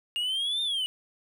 triangle exponential two-way sweep, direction up then down, 2825 to 3647 to 2912 Hz, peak -25 dBFS, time 0.16-0.86 s, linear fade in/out 0 ms, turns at 0.62 s, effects none

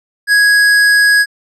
sine tone with hard clipping, 1661.2 Hz, G#6, in tune, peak -8 dBFS, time 0.27-1.26 s, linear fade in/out 50 ms, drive 15 dB, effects low-pass 11000 Hz 12 dB/octave

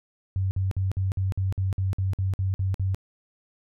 sine tone bursts, 95.4 Hz, G2, 47 cents flat, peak -22 dBFS, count 13, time 0.36-2.946 s, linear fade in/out 0 ms, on 150 ms, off 53 ms, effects none

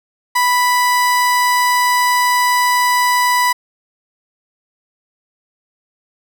30% pulse tone, 987.8 Hz, B5, in tune, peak -9 dBFS, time 0.35-3.53 s, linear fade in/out 10 ms, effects none

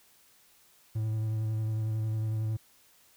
triangle tone with vibrato, 109.5 Hz, A2, 8 cents flat, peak -26 dBFS, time 0.95-2.57 s, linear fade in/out 10 ms, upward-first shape sine, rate 11 Hz, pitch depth 19 cents each way, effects white hiss -62 dBFS RMS until 3.16 s

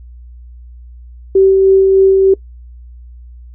sine tone with tremolo, 385.2 Hz, G4, 30 cents flat, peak -4 dBFS, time 1.35-2.34 s, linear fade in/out 5 ms, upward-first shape sine, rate 3.3 Hz, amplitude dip 25%, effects noise-tail reverb RT60 0.1 s tail -22 dB re dry + added 60 Hz sine -32 dBFS peak until 3.54 s

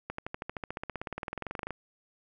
accelerating click train, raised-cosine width 0.5 ms, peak -20 dBFS, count 29, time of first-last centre 0.1-1.707 s, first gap 84 ms, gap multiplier 0.97, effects none

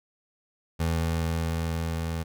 25% pulse tone with level ramp, 82.2 Hz, E2, 4 cents flat, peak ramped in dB -20 to -25 dBFS, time 0.79-2.24 s, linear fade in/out 20 ms, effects none

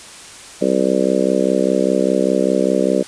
harmonic tone, 65 Hz, C2, 11 cents flat, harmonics 3 / 4 / 5 / 6 / 7 / 8 / 9, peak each -21 / -21 / -21 / -21 / -21 / -21 / -21 dBFS, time 0.61-3.03 s, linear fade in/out 10 ms, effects white hiss -37 dBFS RMS until 3.07 s + resampled to 22050 Hz

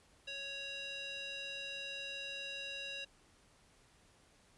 square tone with band-pass filter, 554.4 Hz, C#5, in tune, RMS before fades -44 dBFS, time 0.27-3.05 s, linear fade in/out 10 ms, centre 3300 Hz, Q 5.5, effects pink hiss -67 dBFS RMS until 4.57 s + resampled to 24000 Hz

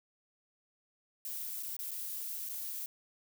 violet noise with dropouts, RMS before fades -40 dBFS, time 1.25-2.86 s, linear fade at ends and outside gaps 1 ms, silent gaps 1.627-1.632 / 1.766-1.791 / 1.909-1.915 / 2.49-2.495 s, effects none

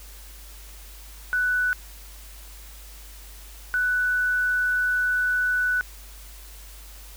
sine tone pair in turn, 1487 / 1487 Hz, F#6 / F#6, +8 / +8 cents, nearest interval unison, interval 0 cents, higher neither, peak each -20 dBFS, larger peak neither, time 1.33-1.73 / 3.74-5.81 s, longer second, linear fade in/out 0 ms, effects added 50 Hz sine -42 dBFS peak until 7.16 s + white hiss -47 dBFS RMS until 7.16 s

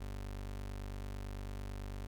30% pulse tone, 49 Hz, G1, in tune, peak -38 dBFS, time 0-2.07 s, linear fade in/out 10 ms, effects none

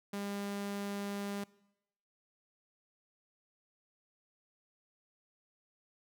sawtooth tone, 201.3 Hz, G3, 46 cents sharp, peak -33 dBFS, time 0.13-1.44 s, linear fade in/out 5 ms, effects noise-tail reverb RT60 0.9 s tail -22 dB re dry

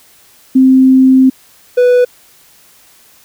sine / triangle tone pair in turn, 261.6 / 493.8 Hz, C4 / B4, 0 / 0 cents, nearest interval major seventh, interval 1100 cents, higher second, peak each -3 dBFS, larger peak neither, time 0.55-1.3 / 1.77-2.05 s, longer first, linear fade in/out 10 ms, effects white hiss -45 dBFS RMS until 3.24 s

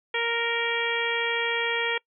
harmonic tone, 466.2 Hz, A#4, in tune, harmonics 1 / 2 / 3 / 4 / 5 / 6 / 7, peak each -30 / -33 / -35 / -30 / -30 / -36 / -33 dBFS, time 0.14-1.98 s, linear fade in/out 5 ms, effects noise-tail reverb RT60 0.1 s tail -25 dB re dry

